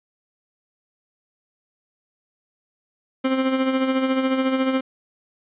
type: tone with tremolo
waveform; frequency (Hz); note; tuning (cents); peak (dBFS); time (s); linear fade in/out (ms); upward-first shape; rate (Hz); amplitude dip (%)
30% pulse; 263.1; C4; +10; -14; 3.24-4.81; 10; sine; 14; 50
effects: resampled to 8000 Hz + 9-bit